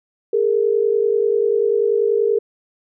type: tone pair together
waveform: sine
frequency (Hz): 410.4 / 460.7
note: G#4 / A#4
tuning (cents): -21 / -20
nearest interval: major second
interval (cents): 201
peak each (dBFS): -17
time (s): 0.33-2.39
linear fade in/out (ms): 5
effects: none